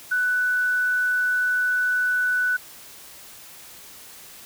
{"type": "tone", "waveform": "sine", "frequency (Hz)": 1489, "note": "F#6", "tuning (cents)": 11, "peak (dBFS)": -19, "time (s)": [0.11, 2.57], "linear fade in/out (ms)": 10, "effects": ["white hiss -44 dBFS RMS until 4.45 s"]}